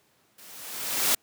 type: noise with level ramp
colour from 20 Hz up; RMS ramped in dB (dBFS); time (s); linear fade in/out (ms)
white; -50 to -21; 0.38-1.15; 5
effects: pink hiss -65 dBFS RMS until 1.22 s + high-pass 150 Hz 12 dB/octave